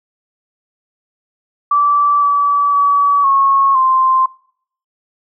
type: tone with pitch steps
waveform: sine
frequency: 1160 / 1149 / 1141 / 1095 / 1046 Hz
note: D6 / D6 / C#6 / C#6 / C6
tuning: -22 / -38 / +50 / -22 / -1 cents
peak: -9 dBFS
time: 1.71-4.26 s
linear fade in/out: 5 ms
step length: 510 ms
effects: noise-tail reverb RT60 0.6 s tail -23 dB re dry